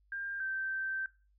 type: tone pair in turn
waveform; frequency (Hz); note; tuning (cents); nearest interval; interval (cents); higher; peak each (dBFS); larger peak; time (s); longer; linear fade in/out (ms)
sine; 1598 / 1557; G6 / G6; +33 / -12; unison; 45; first; -36 / -33; second; 0.12-0.4 / 0.4-1.06; second; 2
effects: noise-tail reverb RT60 0.3 s tail -20 dB re dry + added 50 Hz sine -66 dBFS peak until 1.38 s